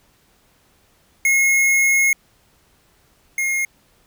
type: tone pair in turn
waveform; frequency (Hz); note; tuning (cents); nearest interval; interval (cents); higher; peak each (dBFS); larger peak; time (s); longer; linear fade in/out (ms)
square; 2164 / 2145; C#7 / C7; -42 / +42; unison; 16; first; -14 / -19; first; 1.25-2.13 / 3.38-3.65; first; 2
effects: pink hiss -58 dBFS RMS until 4.06 s